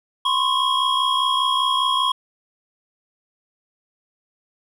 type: tone cluster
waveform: triangle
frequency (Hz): 1021 / 1086 / 3285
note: C6 / C#6 / G#7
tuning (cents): -43 / -36 / -20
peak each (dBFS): -20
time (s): 0.25-2.12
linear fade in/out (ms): 5
effects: none